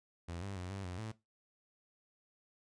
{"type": "tone with pitch steps", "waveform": "sawtooth", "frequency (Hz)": [85.6, 98.9, 90.2, 98.1, 89.9, 109.9], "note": ["F2", "G2", "F#2", "G2", "F#2", "A2"], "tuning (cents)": [-34, 16, -44, 2, -49, -2], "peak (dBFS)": -37, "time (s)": [0.28, 1.12], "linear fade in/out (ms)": 10, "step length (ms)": 140, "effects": ["noise-tail reverb RT60 0.2 s tail -17 dB re dry", "resampled to 22050 Hz"]}